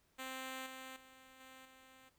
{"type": "tone with level steps", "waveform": "5% pulse", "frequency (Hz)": 261.6, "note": "C4", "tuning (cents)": 0, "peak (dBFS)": [-32, -37, -48, -44, -49], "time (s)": [0.18, 2.1], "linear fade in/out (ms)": 20, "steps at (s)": [0.66, 0.96, 1.4, 1.65], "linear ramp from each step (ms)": 5, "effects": ["pink hiss -75 dBFS RMS until 2.18 s"]}